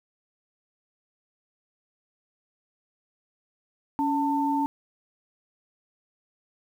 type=tone pair together; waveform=sine; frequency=281.4 / 893.4 Hz; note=C#4 / A5; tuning=+26 / +26 cents; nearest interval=octave + minor sixth; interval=2000 cents; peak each=-25 dBFS; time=3.99-4.66 s; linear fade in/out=0 ms; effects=9-bit